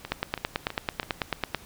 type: two click trains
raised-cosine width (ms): 0.3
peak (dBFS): -18 / -9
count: 4 / 14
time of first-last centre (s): 0.05-1.03 / 0.12-1.547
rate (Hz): 3.06 / 9.11
effects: pink hiss -50 dBFS RMS until 1.65 s